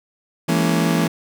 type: chord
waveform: 35% pulse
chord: A# half-diminished seventh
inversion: second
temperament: just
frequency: 167.82 / 209.8 / 233.1 / 279.7 Hz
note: E3 / G#3 / A#3 / C#4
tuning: +31 / +18 / 0 / +16 cents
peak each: -17 / -23 / -21 / -22 dBFS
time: 0.48-1.08 s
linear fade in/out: 10 ms
effects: none